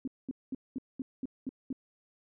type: tone bursts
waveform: sine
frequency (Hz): 262.1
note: C4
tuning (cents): +3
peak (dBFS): -32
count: 8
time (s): 0.05-1.728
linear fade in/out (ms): 2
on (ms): 26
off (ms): 210
effects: none